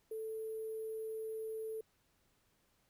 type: tone with sample-and-hold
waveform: sine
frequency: 440 Hz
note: A4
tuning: in tune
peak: -39 dBFS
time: 0.11-1.81 s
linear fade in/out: 5 ms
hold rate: 11025 Hz
effects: pink hiss -75 dBFS RMS until 2.89 s